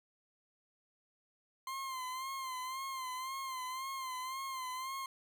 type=tone with vibrato; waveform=40% pulse; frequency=1046.5 Hz; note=C6; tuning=in tune; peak=-38 dBFS; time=1.67-5.06 s; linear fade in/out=2 ms; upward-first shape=sine; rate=1.9 Hz; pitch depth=56 cents each way; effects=none